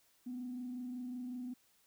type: tone with frequency modulation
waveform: sine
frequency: 248.9 Hz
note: B3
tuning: 14 cents sharp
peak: -39 dBFS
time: 0.26-1.54 s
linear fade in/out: 10 ms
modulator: 25.4 Hz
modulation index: 0.31
effects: tanh soft clip ceiling -35 dBFS + white hiss -71 dBFS RMS until 1.86 s